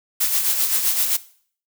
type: noise with tremolo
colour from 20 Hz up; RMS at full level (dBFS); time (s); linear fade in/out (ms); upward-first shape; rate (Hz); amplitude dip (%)
blue; -18; 0.2-1.17; 10; sine; 7.7; 50
effects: noise-tail reverb RT60 0.5 s tail -17 dB re dry